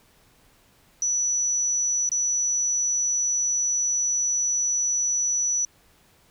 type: tone with dropouts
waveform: sine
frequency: 5920 Hz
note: F#8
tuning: in tune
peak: -21 dBFS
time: 1.02-5.65 s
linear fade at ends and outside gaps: 1 ms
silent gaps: 2.091-2.117 s
effects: pink hiss -59 dBFS RMS until 6.3 s